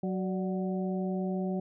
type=harmonic tone with a mistuned harmonic; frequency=186.1 Hz; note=F#3; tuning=10 cents sharp; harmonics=1 / 2 / 3 / 4; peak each=-30 / -36 / -40 / -42 dBFS; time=0.03-1.6 s; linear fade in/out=5 ms; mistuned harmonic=3; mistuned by=+73 cents; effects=none